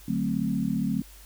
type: chord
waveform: sine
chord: D dominant seventh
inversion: none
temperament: equal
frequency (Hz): 146.83 / 185 / 220 / 261.6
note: D3 / F#3 / A3 / C4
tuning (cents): 0 / 0 / 0 / 0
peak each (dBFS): -33 / -29 / -28 / -30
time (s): 0.08-1.02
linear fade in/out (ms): 5
effects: added 50 Hz sine -48 dBFS peak until 1.25 s + white hiss -52 dBFS RMS until 1.25 s